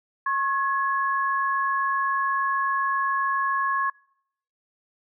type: tone pair together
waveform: sine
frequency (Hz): 1088.2 / 1684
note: C#6 / G#6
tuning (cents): -32 / +24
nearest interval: minor sixth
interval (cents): 756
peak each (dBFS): -23 / -27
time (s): 0.26-3.9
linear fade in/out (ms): 5
effects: noise-tail reverb RT60 0.7 s tail -26 dB re dry